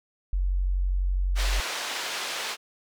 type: tone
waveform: sine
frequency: 46.03 Hz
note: F#1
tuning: 8 cents flat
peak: -22 dBFS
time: 0.33-1.6 s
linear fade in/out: 0 ms
type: band-pass noise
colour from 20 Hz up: white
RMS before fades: -32 dBFS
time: 1.35-2.57 s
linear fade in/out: 50 ms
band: 450 to 4400 Hz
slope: 12 dB/octave
effects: none